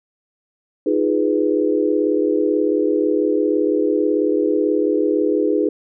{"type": "chord", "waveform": "sine", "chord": "F half-diminished seventh", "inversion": "third", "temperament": "equal", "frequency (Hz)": [311.1, 349.2, 415.3, 493.9], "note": ["Eb4", "F4", "Ab4", "Cb5"], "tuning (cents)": [0, 0, 0, 0], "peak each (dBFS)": [-19, -23, -19, -22], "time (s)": [0.86, 5.69], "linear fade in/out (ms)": 5, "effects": []}